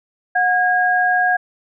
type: tone pair together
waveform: sine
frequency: 728 / 1634.3 Hz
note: F#5 / G#6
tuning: -28 / -28 cents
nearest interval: octave + major second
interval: 1400 cents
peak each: -16 dBFS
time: 0.35-1.37 s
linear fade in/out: 10 ms
effects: none